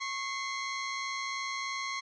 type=tone pair together; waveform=sawtooth; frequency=1095 / 2067 Hz; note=C#6 / C7; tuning=-22 / -22 cents; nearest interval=major seventh; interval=1100 cents; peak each=-32 / -33 dBFS; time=0-2.01 s; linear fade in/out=20 ms; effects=resampled to 16000 Hz